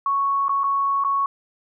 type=tone with dropouts; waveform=sine; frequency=1108.7 Hz; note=C#6; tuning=in tune; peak=-18 dBFS; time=0.06-1.26 s; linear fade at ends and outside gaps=2 ms; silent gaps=0.483-0.493 / 0.635-0.64 / 1.039-1.047 s; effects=none